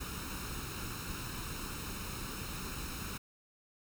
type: noise with comb filter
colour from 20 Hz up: pink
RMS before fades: -41 dBFS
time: 0-3.18 s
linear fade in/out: 10 ms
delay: 0.75 ms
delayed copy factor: +0.65
effects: none